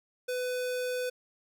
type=tone; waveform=square; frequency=500 Hz; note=B4; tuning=21 cents sharp; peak=-31 dBFS; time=0.28-1.1 s; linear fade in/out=10 ms; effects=none